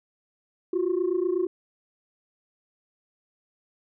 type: tone pair together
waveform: sine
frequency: 346.2 / 374.4 Hz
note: F4 / F#4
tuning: -15 / +20 cents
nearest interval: minor second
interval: 135 cents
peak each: -24 dBFS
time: 0.73-1.47 s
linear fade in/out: 5 ms
effects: tanh soft clip ceiling -18 dBFS